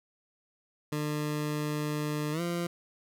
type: tone with pitch glide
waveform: 20% pulse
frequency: 150 to 172.3 Hz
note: D3 to F3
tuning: +37 to -23 cents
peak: -25 dBFS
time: 0.92-2.67 s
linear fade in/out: 5 ms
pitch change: +240 cents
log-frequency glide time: 2.32-2.41 s
effects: none